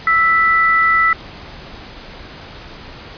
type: tone pair together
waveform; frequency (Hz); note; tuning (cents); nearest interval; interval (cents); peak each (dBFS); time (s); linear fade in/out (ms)
sine; 1318.5 / 1975.5; E6 / B6; 0 / 0; perfect fifth; 700; -13; 0.07-1.13; 2
effects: pink hiss -35 dBFS RMS until 3.17 s + resampled to 11025 Hz